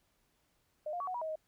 sine tone with pitch steps, 609 / 705 / 1128 / 738 / 965 / 635 / 626 Hz, D#5 / F5 / C#6 / F#5 / B5 / D#5 / D#5, -37 / +16 / +30 / -5 / -40 / +35 / +10 cents, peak -35 dBFS, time 0.86-1.357 s, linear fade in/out 5 ms, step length 71 ms, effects pink hiss -75 dBFS RMS until 1.47 s

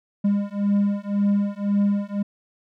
triangle beating tone pair, 201.4 / 203.3 Hz, G3 / G#3, +47 / -37 cents, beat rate 1.9 Hz, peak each -20 dBFS, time 0.24-2.23 s, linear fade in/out 10 ms, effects none

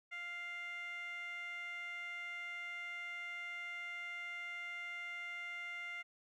15% pulse tone with band-pass filter, 698.5 Hz, F5, in tune, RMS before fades -45 dBFS, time 0.11-6.03 s, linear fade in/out 20 ms, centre 2000 Hz, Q 3.6, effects none

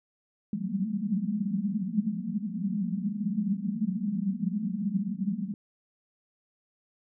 white band-pass noise, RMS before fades -30 dBFS, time 0.53-5.54 s, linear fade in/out 2 ms, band 180 to 220 Hz, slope 96 dB/octave, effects none

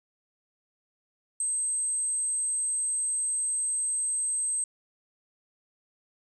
sine tone, 8270 Hz, C9, 21 cents flat, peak -24 dBFS, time 1.4-4.64 s, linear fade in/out 2 ms, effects tanh soft clip ceiling -24 dBFS + 11-bit

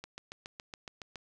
click train, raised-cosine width 0.2 ms, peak -25 dBFS, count 9, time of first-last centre 0.04-1.157 s, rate 7.16 Hz, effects none

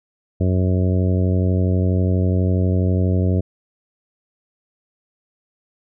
harmonic tone, 92.2 Hz, F#2, 6 cents flat, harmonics 1 / 2 / 3 / 4 / 5 / 6 / 7, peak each -16 / -22 / -26 / -28 / -30 / -32 / -33 dBFS, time 0.4-3.41 s, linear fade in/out 10 ms, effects none

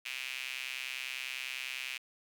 sawtooth tone with high-pass filter, 130 Hz, C3, 11 cents flat, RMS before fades -40 dBFS, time 0.05-1.98 s, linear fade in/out 10 ms, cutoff 2500 Hz, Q 4.4, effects none

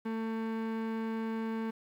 35% pulse tone, 223.7 Hz, A3, 29 cents sharp, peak -31 dBFS, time 0.05-1.71 s, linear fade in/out 10 ms, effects low-pass 2000 Hz 12 dB/octave + 10-bit

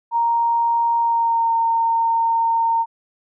sine tone with pitch glide, 932.3 to 916.3 Hz, A#5 to A#5, 0 to -30 cents, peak -15 dBFS, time 0.11-2.86 s, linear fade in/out 50 ms, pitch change -30 cents, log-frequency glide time 0.99-1.51 s, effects none

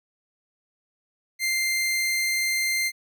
sawtooth tone, 2093 Hz, C7, in tune, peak -19 dBFS, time 1.39-2.92 s, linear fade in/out 50 ms, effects none

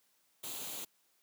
white noise with comb filter, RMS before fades -42 dBFS, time 0.43-0.85 s, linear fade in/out 10 ms, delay 0.28 ms, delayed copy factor +0.55, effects white hiss -73 dBFS RMS until 1.22 s + high-pass 150 Hz 12 dB/octave

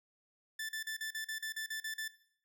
sawtooth tone bursts, 1760 Hz, A6, in tune, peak -34 dBFS, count 11, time 0.59-2.08 s, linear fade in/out 5 ms, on 100 ms, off 39 ms, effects noise-tail reverb RT60 0.6 s tail -17 dB re dry

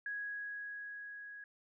sine tone with level ramp, 1661.2 Hz, G#6, in tune, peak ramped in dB -37 to -47 dBFS, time 0.06-1.44 s, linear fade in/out 2 ms, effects none

